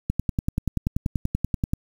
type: click train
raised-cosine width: 5 ms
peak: -10 dBFS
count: 18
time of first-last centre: 0.1-1.735 s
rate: 10.4 Hz
effects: 7-bit